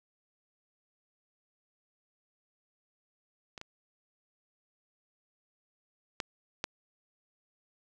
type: clicks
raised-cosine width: 0.2 ms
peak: -26 / -25 / -15 / -14 dBFS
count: 4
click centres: 3.578 / 3.614 / 6.202 / 6.641 s
effects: none